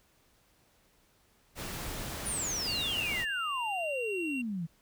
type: noise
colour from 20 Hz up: pink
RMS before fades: -39 dBFS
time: 1.55-3.26 s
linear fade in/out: 50 ms
type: exponential sweep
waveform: sine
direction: down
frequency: 9956 to 157.1 Hz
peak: -32 dBFS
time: 2.25-4.67 s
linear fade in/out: 20 ms
type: tone with pitch glide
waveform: triangle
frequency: 2794 to 2746 Hz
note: F7 to F7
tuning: 0 to -30 cents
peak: -34 dBFS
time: 2.67-4.42 s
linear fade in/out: 10 ms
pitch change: -30 cents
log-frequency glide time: 3.46-4.17 s
effects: pink hiss -67 dBFS RMS until 4.81 s